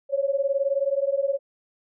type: beating tone pair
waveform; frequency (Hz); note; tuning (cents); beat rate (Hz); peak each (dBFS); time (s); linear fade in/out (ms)
sine; 544 / 563; C#5 / C#5; -33 / +27; 19; -24; 0.09-1.39; 50
effects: none